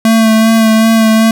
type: tone with vibrato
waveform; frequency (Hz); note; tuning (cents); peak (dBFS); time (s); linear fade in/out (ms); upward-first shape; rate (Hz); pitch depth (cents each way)
square; 222.6; A3; +20; -6; 0.05-1.31; 2; sine; 2.6; 20
effects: none